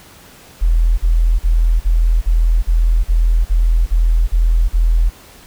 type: tone bursts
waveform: sine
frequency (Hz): 41.21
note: E1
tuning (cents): 0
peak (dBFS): -9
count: 11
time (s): 0.61-5.1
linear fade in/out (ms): 20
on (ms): 370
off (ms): 42
effects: pink hiss -42 dBFS RMS until 5.46 s